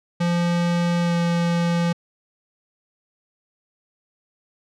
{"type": "tone with pitch glide", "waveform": "square", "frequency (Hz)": [172.8, 171.21], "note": ["F3", "F3"], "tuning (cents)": [-18, -34], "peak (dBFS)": -19, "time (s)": [0.2, 1.93], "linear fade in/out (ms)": 10, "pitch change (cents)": -16, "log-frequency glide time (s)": [1.02, 1.15], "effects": ["low-pass 6000 Hz 12 dB/octave"]}